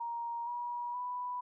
sine tone with pitch steps, 938 / 962.7 / 988.1 Hz, A#5 / B5 / B5, +11 / -45 / +1 cents, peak -35 dBFS, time 0-1.41 s, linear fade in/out 10 ms, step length 470 ms, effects none

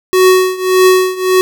square tone with tremolo, 371.6 Hz, F#4, 7 cents sharp, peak -4 dBFS, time 0.13-1.41 s, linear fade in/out 0 ms, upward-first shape triangle, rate 1.7 Hz, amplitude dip 90%, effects none

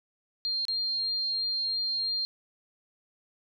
sine tone with dropouts, 4201 Hz, C8, 6 cents sharp, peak -27 dBFS, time 0.45-2.25 s, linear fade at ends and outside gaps 0 ms, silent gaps 0.652-0.683 s, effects none

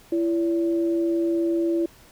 sine tone pair together, 336.1 / 572.3 Hz, E4 / D5, +34 / -45 cents, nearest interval major sixth, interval 921 cents, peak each -20 / -31 dBFS, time 0.12-1.86 s, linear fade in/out 5 ms, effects pink hiss -52 dBFS RMS until 2.11 s

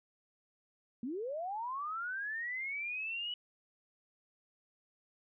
sine linear sweep, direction up, 220.8 to 2960 Hz, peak -36 dBFS, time 1.03-3.34 s, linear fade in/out 2 ms, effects none

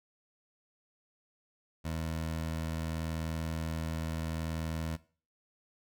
20% pulse tone, 80.7 Hz, E2, 36 cents flat, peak -29 dBFS, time 1.84-4.97 s, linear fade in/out 20 ms, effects noise-tail reverb RT60 0.4 s tail -18 dB re dry

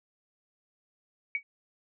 sine tone with exponential decay, 2258 Hz, C#7, 31 cents sharp, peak -23 dBFS, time 1.35-1.43 s, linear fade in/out 1 ms, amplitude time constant 17 ms, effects none

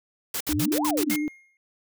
white noise bursts, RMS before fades -29 dBFS, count 7, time 0.34-1.162 s, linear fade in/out 5 ms, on 66 ms, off 60 ms
sine tone with vibrato, 300 Hz, D4, 37 cents sharp, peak -24 dBFS, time 0.49-1.28 s, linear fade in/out 0 ms, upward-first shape sine, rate 11 Hz, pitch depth 22 cents each way
sine exponential two-way sweep, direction up then down, 53.9 to 1095 to 160.1 Hz, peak -26 dBFS, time 0.5-1.16 s, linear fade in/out 50 ms, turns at 0.85 s
triangle tone with exponential decay, 2137 Hz, C7, 36 cents sharp, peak -26 dBFS, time 1.11-1.57 s, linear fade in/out 1 ms, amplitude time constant 100 ms
effects none

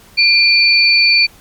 sine tone pair together, 2390 / 4512 Hz, D7 / C#8, +30 / +30 cents, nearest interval major seventh, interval 1100 cents, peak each -10 dBFS, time 0.17-1.27 s, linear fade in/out 20 ms, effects pink hiss -44 dBFS RMS until 1.4 s + MP3 96 kbps

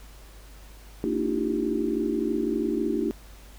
sine tone cluster, 228 / 290.5 / 314.1 / 346.3 / 392.4 Hz, A#3 / D4 / D#4 / F4 / G4, -38 / -19 / +16 / -15 / +2 cents, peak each -30 dBFS, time 1.04-3.11 s, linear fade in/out 0 ms, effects added 50 Hz sine -45 dBFS peak until 3.58 s + pink hiss -52 dBFS RMS until 3.58 s

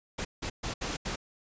pink noise bursts at uneven times, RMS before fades -34 dBFS, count 5, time 0.18-0.25 / 0.42-0.5 / 0.63-0.74 / 0.81-0.97 / 1.05-1.16 s, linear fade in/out 10 ms, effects resampled to 16000 Hz

